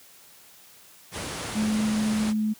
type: low-pass noise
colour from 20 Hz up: pink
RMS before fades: -33 dBFS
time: 1.11-2.34 s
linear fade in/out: 50 ms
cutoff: 11000 Hz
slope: 96 dB/octave
type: tone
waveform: sine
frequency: 215.1 Hz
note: A3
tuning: 39 cents flat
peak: -22 dBFS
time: 1.55-2.54 s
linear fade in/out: 20 ms
effects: white hiss -52 dBFS RMS until 2.59 s + high-pass 80 Hz 12 dB/octave